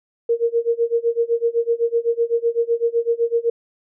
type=tone with tremolo; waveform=sine; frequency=466.2 Hz; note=A#4; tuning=in tune; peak=-13 dBFS; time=0.29-3.5 s; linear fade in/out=5 ms; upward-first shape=sine; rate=7.9 Hz; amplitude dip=95%; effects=none

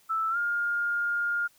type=tone with pitch glide; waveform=sine; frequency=1318.5 to 1413.1 Hz; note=E6 to F6; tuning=0 to +20 cents; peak=-25 dBFS; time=0.09-1.48 s; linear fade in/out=20 ms; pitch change=+120 cents; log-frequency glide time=0.3-0.37 s; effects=white hiss -62 dBFS RMS until 1.58 s

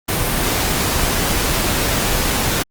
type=noise; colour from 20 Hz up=pink; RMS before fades=-18 dBFS; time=0.08-2.63 s; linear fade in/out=10 ms; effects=Opus 32 kbps

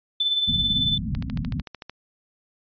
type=tone with tremolo; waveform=sine; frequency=3520 Hz; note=A7; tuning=in tune; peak=-18 dBFS; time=0.2-0.98 s; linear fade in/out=5 ms; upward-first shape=sine; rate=18 Hz; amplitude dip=50%
type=low-pass noise; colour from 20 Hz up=white; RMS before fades=-28 dBFS; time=0.47-1.62 s; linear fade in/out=20 ms; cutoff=250 Hz; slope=96 dB/octave
type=click train; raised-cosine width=0.2 ms; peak=-19 dBFS; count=11; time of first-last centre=1.15-1.896 s; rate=13.4 Hz
effects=resampled to 11025 Hz

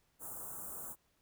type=band-stop noise; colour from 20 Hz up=white; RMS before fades=-45 dBFS; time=0.19-0.96 s; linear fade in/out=50 ms; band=1400 to 7400 Hz; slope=48 dB/octave; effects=pink hiss -75 dBFS RMS until 1.21 s

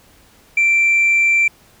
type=tone; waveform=sine; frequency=2349 Hz; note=D7; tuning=in tune; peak=-9 dBFS; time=0.57-1.48 s; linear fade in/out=5 ms; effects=tanh soft clip ceiling -9 dBFS + pink hiss -50 dBFS RMS until 1.8 s

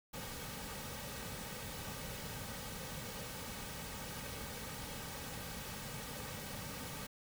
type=noise with comb filter; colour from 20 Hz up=pink; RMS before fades=-45 dBFS; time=0.13-7.07 s; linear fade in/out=10 ms; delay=2.9 ms; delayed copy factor=-0.6; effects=none

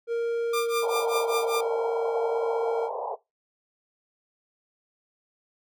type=tone with pitch glide; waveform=triangle; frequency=466.2 to 460.3 Hz; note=A#4 to A#4; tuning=0 to -22 cents; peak=-22 dBFS; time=0.07-2.9 s; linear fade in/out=50 ms; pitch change=-22 cents; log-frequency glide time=0.53-1.47 s
type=tone with tremolo; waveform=sawtooth; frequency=1192 Hz; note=D6; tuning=25 cents sharp; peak=-21 dBFS; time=0.53-1.61 s; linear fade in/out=5 ms; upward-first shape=triangle; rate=5.1 Hz; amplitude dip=100%
type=band-pass noise; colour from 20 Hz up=white; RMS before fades=-32 dBFS; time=0.82-3.16 s; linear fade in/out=20 ms; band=430 to 990 Hz; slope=96 dB/octave
effects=noise-tail reverb RT60 0.2 s tail -19 dB re dry

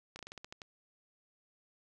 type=slowing click train; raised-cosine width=0.2 ms; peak=-28 dBFS; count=9; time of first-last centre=0.16-0.618 s; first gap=31 ms; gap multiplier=1.17; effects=none

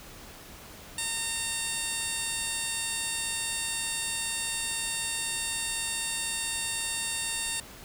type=tone with band-pass filter; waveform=15% pulse; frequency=914 Hz; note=A#5; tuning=34 cents flat; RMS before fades=-32 dBFS; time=0.98-7.6 s; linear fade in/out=2 ms; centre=7800 Hz; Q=1.4; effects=pink hiss -47 dBFS RMS until 7.84 s

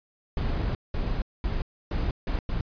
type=noise bursts at uneven times; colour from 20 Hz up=brown; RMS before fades=-27 dBFS; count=6; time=0.37-0.75 / 0.94-1.22 / 1.44-1.62 / 1.91-2.11 / 2.27-2.39 / 2.49-2.61 s; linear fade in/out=2 ms; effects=resampled to 11025 Hz

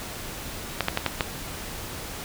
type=clicks; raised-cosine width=0.3 ms; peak=-6 dBFS; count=5; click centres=0.807 / 0.884 / 0.974 / 1.063 / 1.208 s; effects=pink hiss -36 dBFS RMS until 2.24 s

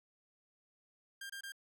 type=tone bursts; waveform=sawtooth; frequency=1598 Hz; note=G6; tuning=33 cents sharp; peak=-40 dBFS; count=3; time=1.21-1.521 s; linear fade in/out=5 ms; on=87 ms; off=25 ms; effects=none

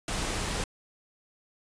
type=noise; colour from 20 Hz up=pink; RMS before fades=-31 dBFS; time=0.08-0.64 s; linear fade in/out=2 ms; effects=resampled to 22050 Hz

